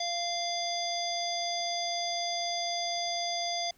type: harmonic tone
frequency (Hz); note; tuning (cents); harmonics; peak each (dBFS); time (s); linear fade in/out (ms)
692; F5; -16; 1 / 3 / 5 / 7 / 9; -33 / -41 / -37 / -35 / -41; 0-3.71; 5
effects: pink hiss -64 dBFS RMS until 3.77 s